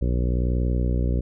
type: harmonic tone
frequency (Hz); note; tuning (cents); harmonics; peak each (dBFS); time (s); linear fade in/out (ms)
61; B1; -21; 1 / 2 / 3 / 4 / 5 / 6 / 7 / 8 / 9; -21 / -27 / -31 / -33 / -35 / -37 / -38 / -39 / -40; 0.01-1.21; 10
effects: none